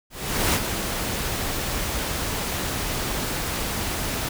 pink noise with ADSR envelope, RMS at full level -20 dBFS, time 0.1-4.29 s, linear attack 440 ms, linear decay 52 ms, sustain -7 dB, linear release 7 ms, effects none

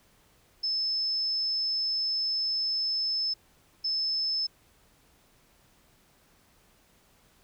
sine tone bursts at uneven times, 5240 Hz, E8, 11 cents flat, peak -26 dBFS, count 2, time 0.63-3.34 / 3.84-4.47 s, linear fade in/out 10 ms, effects pink hiss -63 dBFS RMS until 7.43 s

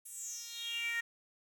10% pulse tone with high-pass filter sweep, 466.2 Hz, A#4, in tune, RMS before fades -40 dBFS, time 0.05-1.01 s, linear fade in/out 10 ms, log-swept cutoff 10000 to 1800 Hz, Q 6.7, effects none

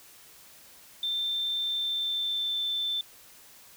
sine tone with pitch glide, 3571 to 3540 Hz, A7 to A7, +25 to +10 cents, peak -27 dBFS, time 1.03-3.01 s, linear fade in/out 2 ms, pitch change -15 cents, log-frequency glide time 1.62-2.64 s, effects white hiss -53 dBFS RMS until 3.76 s

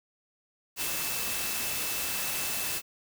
sine tone in noise, 2637 Hz, E7, in tune, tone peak -40 dBFS, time 0.76-2.82 s, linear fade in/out 50 ms, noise white, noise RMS -32 dBFS, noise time 0.76-2.82 s, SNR -11 dB, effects none

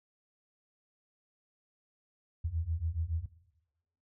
sine beating tone pair, 78.5 / 85.6 Hz, D#2 / F2, +16 / -34 cents, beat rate 7.1 Hz, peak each -35 / -33 dBFS, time 2.44-3.26 s, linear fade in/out 10 ms, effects noise-tail reverb RT60 0.9 s tail -17 dB re dry

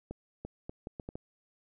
accelerating click train, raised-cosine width 2 ms, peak -26 dBFS, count 7, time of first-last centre 0.11-1.155 s, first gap 340 ms, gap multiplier 0.72, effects none

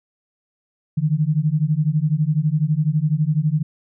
sine beating tone pair, 147.2 / 159.2 Hz, D3 / D#3, +4 / +40 cents, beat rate 12 Hz, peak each -19 dBFS, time 0.97-3.63 s, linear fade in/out 10 ms, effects none

